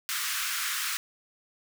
pink high-pass noise, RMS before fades -31 dBFS, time 0.09-0.97 s, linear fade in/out 0 ms, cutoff 1200 Hz, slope 48 dB/octave, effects none

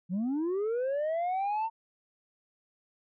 sine linear sweep, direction up, 168.1 to 914 Hz, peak -25 dBFS, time 0.09-1.7 s, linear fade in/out 50 ms, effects tanh soft clip ceiling -27 dBFS

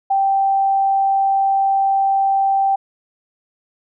sine tone, 782 Hz, G5, 4 cents flat, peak -13 dBFS, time 0.1-2.76 s, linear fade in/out 10 ms, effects none

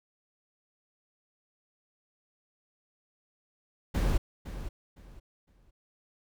brown noise with echo, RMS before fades -26 dBFS, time 3.94-4.18 s, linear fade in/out 10 ms, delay 510 ms, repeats 3, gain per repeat -12 dB, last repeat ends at 5.71 s, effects none

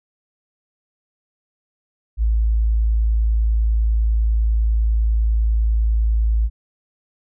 sine tone, 55 Hz, A1, in tune, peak -14 dBFS, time 2.17-6.5 s, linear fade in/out 50 ms, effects none

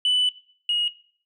sine tone pair in turn, 2987 / 2883 Hz, F#7 / F#7, +16 / -46 cents, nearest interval minor second, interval 62 cents, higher first, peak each -16 / -18 dBFS, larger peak first, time 0.05-0.29 / 0.69-0.88 s, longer first, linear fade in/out 2 ms, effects noise-tail reverb RT60 0.5 s tail -18 dB re dry + tanh soft clip ceiling -16 dBFS

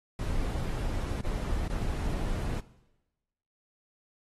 brown noise with dropouts, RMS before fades -31 dBFS, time 0.19-2.6 s, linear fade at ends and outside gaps 2 ms, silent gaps 1.209-1.247 / 1.68-1.699 s, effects noise-tail reverb RT60 1.0 s tail -18 dB re dry + AAC 32 kbps

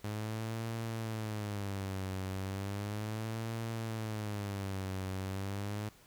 sawtooth tone with vibrato, 103.83 Hz, G#2, in tune, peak -32 dBFS, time 0.04-5.89 s, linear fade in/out 5 ms, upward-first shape sine, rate 0.35 Hz, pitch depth 160 cents each way, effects pink hiss -61 dBFS RMS until 6.06 s

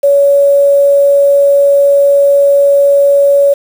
sine tone with quantisation, 563 Hz, C#5, 27 cents sharp, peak -4 dBFS, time 0.03-3.54 s, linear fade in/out 10 ms, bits 5, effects none

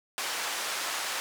pink band-pass noise, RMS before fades -33 dBFS, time 0.18-1.2 s, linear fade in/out 0 ms, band 850 to 10000 Hz, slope 12 dB/octave, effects none

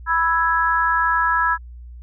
sine chord, E major, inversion second, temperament equal, 987.8 / 1318.5 / 1661.2 Hz, B5 / E6 / G#6, 0 / 0 / 0 cents, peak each -20 dBFS, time 0.06-1.58 s, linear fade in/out 50 ms, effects added 60 Hz sine -35 dBFS peak until 2.02 s

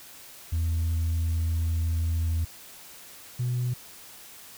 sine tone pair in turn, 82.41 / 123.48 Hz, E2 / B2, 0 / 0 cents, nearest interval perfect fifth, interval 700 cents, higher second, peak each -21 / -23 dBFS, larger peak first, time 0.52-2.45 / 3.39-3.74 s, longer first, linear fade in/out 10 ms, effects tanh soft clip ceiling -22 dBFS + white hiss -47 dBFS RMS until 4.57 s

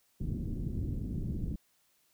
pink low-pass noise, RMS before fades -35 dBFS, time 0.2-1.56 s, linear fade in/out 5 ms, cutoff 280 Hz, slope 24 dB/octave, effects white hiss -71 dBFS RMS until 2.13 s

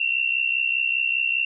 sine tone pair together, 2695 / 2760 Hz, E7 / F7, +38 / -21 cents, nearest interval unison, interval 41 cents, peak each -23 dBFS, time 0-1.45 s, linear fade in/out 5 ms, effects none

